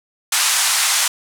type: band-pass noise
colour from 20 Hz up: white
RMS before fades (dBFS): -17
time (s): 0.32-1.08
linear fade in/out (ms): 5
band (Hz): 850 to 10000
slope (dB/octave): 24
effects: none